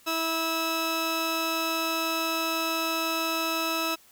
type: tone pair together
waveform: 15% pulse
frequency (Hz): 326 / 1304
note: E4 / E6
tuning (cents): -19 / -19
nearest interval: 2 octaves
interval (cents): 2400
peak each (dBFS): -23 / -23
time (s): 0.06-3.96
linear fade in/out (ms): 20
effects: white hiss -57 dBFS RMS until 4.11 s